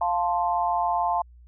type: chord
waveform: sine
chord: F major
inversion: none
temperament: equal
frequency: 698.5 / 880 / 1046.5 Hz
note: F5 / A5 / C6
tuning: 0 / 0 / 0 cents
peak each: -25 / -25 / -28 dBFS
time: 0.01-1.22 s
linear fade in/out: 5 ms
effects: added 60 Hz sine -47 dBFS peak until 1.47 s